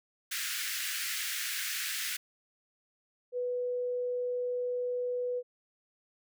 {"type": "high-pass noise", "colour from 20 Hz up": "pink", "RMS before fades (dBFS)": -35, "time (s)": [0.31, 2.17], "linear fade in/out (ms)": 10, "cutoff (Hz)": 1500, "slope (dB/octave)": 48}
{"type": "tone", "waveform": "sine", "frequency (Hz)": 493.5, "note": "B4", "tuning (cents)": -1, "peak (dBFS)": -30, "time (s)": [3.32, 5.43], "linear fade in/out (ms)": 50}
{"effects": []}